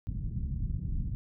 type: low-pass noise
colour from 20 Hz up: pink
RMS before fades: -33 dBFS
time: 0.07-1.15 s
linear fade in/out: 0 ms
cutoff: 180 Hz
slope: 24 dB/octave
effects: none